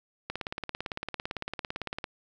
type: click train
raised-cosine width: 0.3 ms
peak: -17 dBFS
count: 32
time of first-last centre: 0.3-2.042 s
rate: 17.8 Hz
effects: none